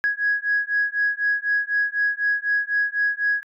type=beating tone pair; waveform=sine; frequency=1661.2 / 1665.2 Hz; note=G#6 / G#6; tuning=0 / +4 cents; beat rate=4 Hz; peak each=-22 / -22 dBFS; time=0.04-3.43 s; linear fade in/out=0 ms; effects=tanh soft clip ceiling -12 dBFS